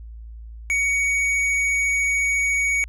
triangle tone with hard clipping, 2243 Hz, C#7, 20 cents sharp, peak -20 dBFS, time 0.7-2.84 s, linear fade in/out 0 ms, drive 13 dB, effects added 56 Hz sine -35 dBFS peak until 2.88 s + low-pass 11000 Hz 12 dB/octave

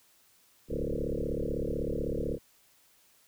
sine tone with frequency modulation, 246.9 Hz, B3, in tune, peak -29 dBFS, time 0.68-2.39 s, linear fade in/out 50 ms, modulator 36 Hz, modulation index 7.6, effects white hiss -64 dBFS RMS until 3.27 s

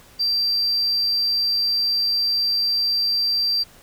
sine tone, 4702 Hz, D8, 1 cent sharp, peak -16 dBFS, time 0.19-3.64 s, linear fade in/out 20 ms, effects tanh soft clip ceiling -16 dBFS + pink hiss -49 dBFS RMS until 3.82 s

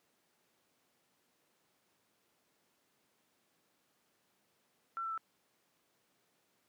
sine tone with pitch steps, 1348 / 1335.6 / 1323.3 Hz, E6 / E6 / E6, +38 / +22 / +6 cents, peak -36 dBFS, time 4.97-5.177 s, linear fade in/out 0 ms, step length 69 ms, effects pink hiss -75 dBFS RMS until 6.68 s + high-pass 200 Hz 12 dB/octave

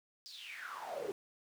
brown noise with high-pass filter sweep, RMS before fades -44 dBFS, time 0.26-1.12 s, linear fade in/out 0 ms, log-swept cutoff 5000 to 360 Hz, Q 9.1, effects none

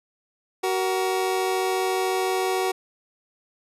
25% pulse tone pair together, 376 / 469.9 Hz, F#4 / A#4, +28 / +14 cents, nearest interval major third, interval 386 cents, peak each -19 / -26 dBFS, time 0.63-2.72 s, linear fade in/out 10 ms, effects resampled to 32000 Hz

